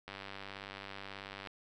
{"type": "click train", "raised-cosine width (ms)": 0.3, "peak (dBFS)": -28, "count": 138, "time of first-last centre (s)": [0.08, 1.472], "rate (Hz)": 98.4, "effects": []}